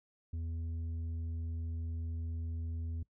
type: tone with tanh clipping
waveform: triangle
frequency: 82.41 Hz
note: E2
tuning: in tune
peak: -37 dBFS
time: 0.33-3.03 s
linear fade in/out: 5 ms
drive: 10 dB
effects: noise-tail reverb RT60 0.1 s tail -21 dB re dry